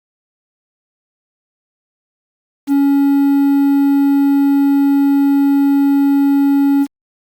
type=tone with quantisation; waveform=triangle; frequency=280 Hz; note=C#4; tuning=18 cents sharp; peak=-7 dBFS; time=2.67-6.87 s; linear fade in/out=50 ms; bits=6; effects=Opus 48 kbps